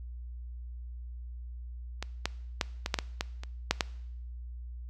clicks, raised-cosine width 0.2 ms, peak -17 / -11 / -9 / -13 / -9 / -12 / -12 / -24 / -6 / -8 dBFS, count 10, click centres 2.026 / 2.256 / 2.612 / 2.861 / 2.942 / 2.988 / 3.209 / 3.435 / 3.71 / 3.808 s, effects noise-tail reverb RT60 0.8 s tail -21 dB re dry + added 60 Hz sine -39 dBFS peak until 4.89 s

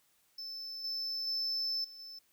triangle tone with level steps, 5274 Hz, E8, in tune, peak -39 / -33 / -30 / -47 / -44 dBFS, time 0.38-2.19 s, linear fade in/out 5 ms, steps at 0.84 / 1.27 / 1.84 / 1.99 s, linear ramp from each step 5 ms, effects tanh soft clip ceiling -26 dBFS + white hiss -71 dBFS RMS until 2.32 s

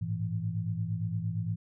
sine tone cluster, 103.5 / 112.2 / 165.8 Hz, G#2 / A2 / E3, -5 / +34 / +10 cents, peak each -34 / -34 / -34 dBFS, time 0.01-1.56 s, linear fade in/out 10 ms, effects none

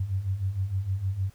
sine beating tone pair, 91.8 / 98.3 Hz, F#2 / G2, -13 / +5 cents, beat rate 6.5 Hz, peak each -32 / -27 dBFS, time 0-1.3 s, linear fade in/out 5 ms, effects pink hiss -60 dBFS RMS until 1.34 s

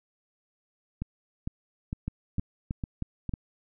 two click trains, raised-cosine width 5 ms, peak -18 / -19 dBFS, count 5 / 6, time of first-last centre 2.08-3.338 / 1.02-3.293 s, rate 3.18 / 2.2 Hz, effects none

